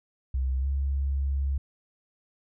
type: tone with pitch glide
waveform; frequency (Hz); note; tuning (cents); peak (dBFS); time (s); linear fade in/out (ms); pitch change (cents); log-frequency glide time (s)
sine; 65.2 to 68.76; C2 to C#2; -5 to -13; -24; 0.34-1.58; 5; +92; 0.6-0.66
effects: none